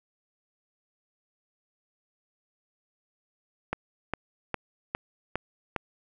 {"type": "click train", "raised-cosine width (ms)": 0.5, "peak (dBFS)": -13, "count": 6, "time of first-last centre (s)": [3.73, 5.763], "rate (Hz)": 2.46, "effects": []}